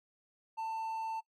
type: tone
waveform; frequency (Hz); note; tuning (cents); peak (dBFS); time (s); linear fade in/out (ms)
triangle; 892; A5; +23; -33; 0.57-1.21; 20
effects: noise-tail reverb RT60 0.1 s tail -22 dB re dry